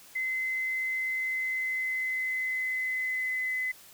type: tone with pitch glide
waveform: sine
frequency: 2052 to 2025 Hz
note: C7 to B6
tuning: -34 to +43 cents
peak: -28 dBFS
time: 0.15-3.72 s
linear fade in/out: 10 ms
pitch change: -23 cents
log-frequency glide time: 1.1-3.59 s
effects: white hiss -53 dBFS RMS until 3.93 s